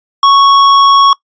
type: tone with hard clipping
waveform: sine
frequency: 1108.7 Hz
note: C#6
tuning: in tune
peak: -5 dBFS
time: 0.23-1.13 s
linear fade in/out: 2 ms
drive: 12 dB
effects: noise-tail reverb RT60 0.1 s tail -23 dB re dry + resampled to 16000 Hz